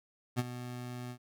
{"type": "tone with ADSR envelope", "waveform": "25% pulse", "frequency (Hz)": 123.47, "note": "B2", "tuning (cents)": 0, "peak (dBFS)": -23, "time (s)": [0.36, 1.18], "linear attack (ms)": 32, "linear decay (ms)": 33, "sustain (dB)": -13, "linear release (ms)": 76, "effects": []}